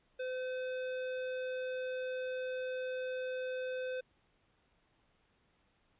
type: tone with hard clipping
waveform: sine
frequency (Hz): 511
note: C5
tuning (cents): -41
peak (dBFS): -38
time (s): 0.19-4.01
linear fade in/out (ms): 10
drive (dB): 16
effects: pink hiss -73 dBFS RMS until 5.99 s + resampled to 8000 Hz